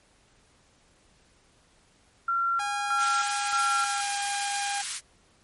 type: tone with tremolo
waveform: sine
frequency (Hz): 1370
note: F6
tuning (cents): -34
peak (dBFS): -23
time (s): 2.28-4.01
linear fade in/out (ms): 5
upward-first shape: square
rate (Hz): 1.6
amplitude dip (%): 65
type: tone with pitch glide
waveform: sawtooth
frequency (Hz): 817 to 807.1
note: G#5 to G#5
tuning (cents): -29 to -50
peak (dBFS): -25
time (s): 2.59-4.82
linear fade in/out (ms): 10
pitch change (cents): -21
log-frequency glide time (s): 3.46-4.09
type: high-pass noise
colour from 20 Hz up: white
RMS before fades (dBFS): -32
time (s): 2.97-5.01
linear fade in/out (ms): 50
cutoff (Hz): 1200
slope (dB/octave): 24
effects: pink hiss -62 dBFS RMS until 5.43 s + MP3 48 kbps